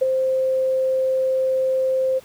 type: tone with ADSR envelope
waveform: sine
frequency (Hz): 523.3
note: C5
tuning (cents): 0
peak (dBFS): -12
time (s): 0.01-2.2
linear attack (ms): 13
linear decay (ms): 14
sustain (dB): -5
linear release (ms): 25
effects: pink hiss -48 dBFS RMS until 2.24 s + high-pass 100 Hz 12 dB/octave